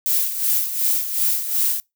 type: noise with tremolo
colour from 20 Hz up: violet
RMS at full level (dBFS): -18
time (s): 0.06-1.8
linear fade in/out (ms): 0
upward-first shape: sine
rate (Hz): 2.7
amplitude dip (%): 65
effects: noise-tail reverb RT60 0.2 s tail -25 dB re dry